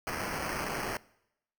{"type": "noise with sample-and-hold", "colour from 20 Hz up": "white", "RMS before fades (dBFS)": -35, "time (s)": [0.07, 0.97], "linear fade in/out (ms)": 0, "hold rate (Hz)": 3675, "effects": ["noise-tail reverb RT60 0.8 s tail -22 dB re dry"]}